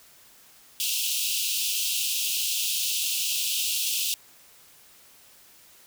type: high-pass noise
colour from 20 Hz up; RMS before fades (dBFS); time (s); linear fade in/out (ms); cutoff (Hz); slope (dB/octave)
pink; -27; 0.8-4.14; 0; 2600; 96
effects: white hiss -54 dBFS RMS until 5.86 s